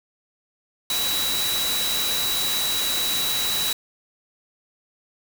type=tone in noise; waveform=sine; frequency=3913 Hz; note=B7; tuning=17 cents flat; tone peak=-24 dBFS; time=0.9-3.73 s; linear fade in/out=2 ms; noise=white; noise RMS=-26 dBFS; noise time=0.9-3.73 s; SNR=-1 dB; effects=none